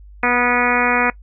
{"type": "harmonic tone with a mistuned harmonic", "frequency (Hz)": 244.1, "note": "B3", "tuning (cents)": -20, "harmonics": [1, 2, 3, 4, 5, 6, 7, 8, 9, 10], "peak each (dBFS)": [-23, -23, -23, -23, -23, -23, -23, -23, -23, -23], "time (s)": [0.23, 1.1], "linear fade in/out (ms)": 2, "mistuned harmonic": 5, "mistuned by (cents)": 22, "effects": ["noise-tail reverb RT60 0.1 s tail -21 dB re dry", "added 50 Hz sine -38 dBFS peak until 1.22 s"]}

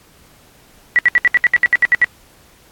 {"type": "tone bursts", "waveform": "sine", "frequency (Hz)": 1948, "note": "B6", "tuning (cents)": -24, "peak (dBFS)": -7, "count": 12, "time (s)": [0.96, 2.044], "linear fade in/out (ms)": 0, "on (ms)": 28, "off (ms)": 68, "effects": ["pink hiss -49 dBFS RMS until 2.71 s", "AAC 64 kbps"]}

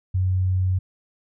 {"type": "tone", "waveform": "sine", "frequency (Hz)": 92.8, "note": "F#2", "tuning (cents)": 6, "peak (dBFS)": -18, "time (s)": [0.14, 0.79], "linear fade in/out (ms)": 10, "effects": []}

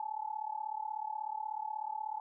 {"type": "tone with amplitude modulation", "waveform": "sine", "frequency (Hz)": 862, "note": "A5", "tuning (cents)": -36, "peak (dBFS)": -32, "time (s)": [0, 2.2], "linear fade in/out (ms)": 2, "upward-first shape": "sine", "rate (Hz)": 36.4, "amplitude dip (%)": 90, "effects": []}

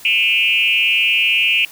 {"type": "tone with frequency modulation", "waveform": "sine", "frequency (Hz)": 2637, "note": "E7", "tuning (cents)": 0, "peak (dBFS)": -12, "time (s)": [0.05, 1.65], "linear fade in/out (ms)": 2, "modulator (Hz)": 204, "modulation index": 1.4, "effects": ["white hiss -40 dBFS RMS until 1.71 s"]}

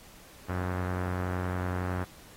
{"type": "tone with low-pass filter", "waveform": "sawtooth", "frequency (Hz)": 90.8, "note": "F#2", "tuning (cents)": -32, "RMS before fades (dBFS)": -32, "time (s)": [0.48, 2.05], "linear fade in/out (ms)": 20, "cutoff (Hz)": 1500, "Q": 1.9, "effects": ["pink hiss -53 dBFS RMS until 2.36 s", "AAC 48 kbps"]}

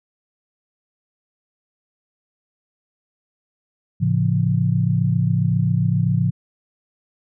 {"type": "chord", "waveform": "sine", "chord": "A augmented", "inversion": "none", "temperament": "just", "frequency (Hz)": [110, 137.5, 171.88], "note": ["A2", "C#3", "E#3"], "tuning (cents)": [0, -14, -27], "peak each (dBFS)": -20, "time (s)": [4, 6.31], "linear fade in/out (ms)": 20, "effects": []}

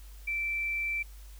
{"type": "tone", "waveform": "sine", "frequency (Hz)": 2336, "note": "D7", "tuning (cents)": -10, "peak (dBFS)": -29, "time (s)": [0.27, 1.03], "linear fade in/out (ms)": 10, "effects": ["added 50 Hz sine -45 dBFS peak until 1.39 s", "white hiss -58 dBFS RMS until 1.39 s"]}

